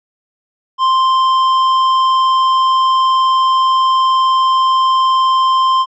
triangle tone with tanh clipping, 1046.5 Hz, C6, in tune, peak -11 dBFS, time 0.78-5.86 s, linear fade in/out 50 ms, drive 15 dB, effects low-pass 5000 Hz 12 dB/octave

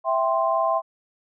sine chord, C major, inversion first, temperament equal, 659.3 / 784 / 1046.5 Hz, E5 / G5 / C6, 0 / 0 / 0 cents, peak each -22 / -26 / -23 dBFS, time 0.04-0.82 s, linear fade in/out 50 ms, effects none

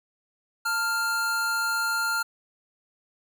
square tone pair together, 892.5 / 1396.9 Hz, A5 / F6, +24 / 0 cents, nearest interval minor sixth, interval 776 cents, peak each -35 / -25 dBFS, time 0.65-2.23 s, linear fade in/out 10 ms, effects none

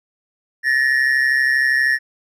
triangle ring-modulated tone, 1812 Hz, A#6, 50 cents flat, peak -9 dBFS, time 0.63-1.99 s, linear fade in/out 50 ms, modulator 66.3 Hz, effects none

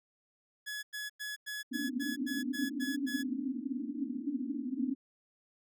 sawtooth tone bursts, 1694 Hz, G#6, 34 cents sharp, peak -34 dBFS, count 10, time 0.66-3.233 s, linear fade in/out 20 ms, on 170 ms, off 97 ms
white band-pass noise, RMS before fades -36 dBFS, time 1.71-4.95 s, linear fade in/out 20 ms, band 240 to 290 Hz, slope 96 dB/octave
effects none

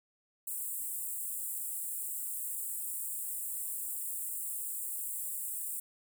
pink high-pass noise, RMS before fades -38 dBFS, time 0.47-5.8 s, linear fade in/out 5 ms, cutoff 7700 Hz, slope 96 dB/octave, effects none

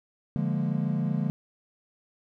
triangle chord, Bb dominant seventh, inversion first, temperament equal, 146.83 / 174.61 / 207.7 / 233.1 Hz, D3 / F3 / Ab3 / Bb3, 0 / 0 / 0 / 0 cents, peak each -27 / -28 / -29 / -31 dBFS, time 0.36-1.3 s, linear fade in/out 0 ms, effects none

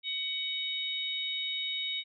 harmonic tone, 750 Hz, F#5, 23 cents sharp, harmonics 3 / 4 / 5, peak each -38 / -39 / -33 dBFS, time 0.03-2.04 s, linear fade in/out 50 ms, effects none

